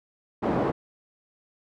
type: band-pass noise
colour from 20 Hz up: pink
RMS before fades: -25 dBFS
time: 0.42-0.72 s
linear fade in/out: 20 ms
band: 180 to 770 Hz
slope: 12 dB/octave
effects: none